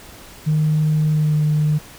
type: tone with pitch glide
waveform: sine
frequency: 153.9 to 151.52 Hz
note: D#3 to D#3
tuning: -19 to -46 cents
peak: -13 dBFS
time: 0.46-1.79 s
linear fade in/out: 20 ms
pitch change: -27 cents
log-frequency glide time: 1.1-1.36 s
effects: tanh soft clip ceiling -10 dBFS + pink hiss -41 dBFS RMS until 1.98 s